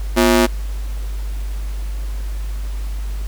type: ring-modulated tone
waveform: sawtooth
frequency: 297.4 Hz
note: D4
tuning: 22 cents sharp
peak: -4 dBFS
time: 0.16-0.47 s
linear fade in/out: 20 ms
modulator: 55.2 Hz
effects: added 50 Hz sine -21 dBFS peak until 3.27 s + pink hiss -41 dBFS RMS until 3.27 s